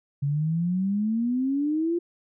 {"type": "exponential sweep", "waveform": "sine", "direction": "up", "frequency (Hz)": [138.59, 350], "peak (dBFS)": -22, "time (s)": [0.22, 1.99], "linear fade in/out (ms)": 10, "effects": []}